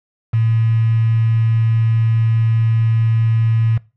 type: tone with quantisation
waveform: sine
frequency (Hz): 113.1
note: A2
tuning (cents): +48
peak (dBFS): -12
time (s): 0.33-3.78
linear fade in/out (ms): 10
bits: 5
effects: noise-tail reverb RT60 0.3 s tail -21 dB re dry + low-pass 2000 Hz 12 dB/octave